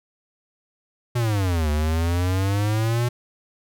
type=exponential two-way sweep; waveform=square; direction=down then up; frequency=124.4 to 74 to 122.6 Hz; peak=-20 dBFS; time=1.15-3.09 s; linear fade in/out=10 ms; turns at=1.7 s; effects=none